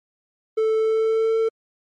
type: tone with pitch glide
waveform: triangle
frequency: 440 to 448.2 Hz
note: A4 to A4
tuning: 0 to +32 cents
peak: -15 dBFS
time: 0.57-1.49 s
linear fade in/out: 10 ms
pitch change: +32 cents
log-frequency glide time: 0.77-1.36 s
effects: MP3 48 kbps